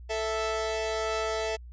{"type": "tone pair together", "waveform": "sawtooth", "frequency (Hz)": [440, 659.3], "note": ["A4", "E5"], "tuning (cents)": [0, 0], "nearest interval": "perfect fifth", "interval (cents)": 700, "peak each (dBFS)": -27, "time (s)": [0.09, 1.57], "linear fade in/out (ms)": 20, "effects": ["added 60 Hz sine -42 dBFS peak until 1.72 s", "resampled to 16000 Hz"]}